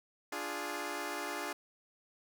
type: chord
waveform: 10% pulse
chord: D diminished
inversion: none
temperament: equal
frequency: 293.7 / 349.2 / 415.3 Hz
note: D4 / F4 / Ab4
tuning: 0 / 0 / 0 cents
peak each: -33 dBFS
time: 0.32-1.53 s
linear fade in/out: 5 ms
effects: none